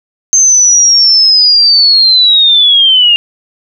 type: linear sweep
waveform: sine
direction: down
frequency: 6330 to 2794 Hz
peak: -3 dBFS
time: 0.33-3.16 s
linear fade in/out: 0 ms
effects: none